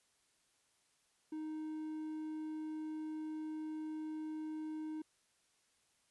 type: tone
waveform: triangle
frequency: 311.1 Hz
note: D#4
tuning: in tune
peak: -38 dBFS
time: 1.32-5.02 s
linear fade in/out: 5 ms
effects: white hiss -75 dBFS RMS until 6.1 s + resampled to 24000 Hz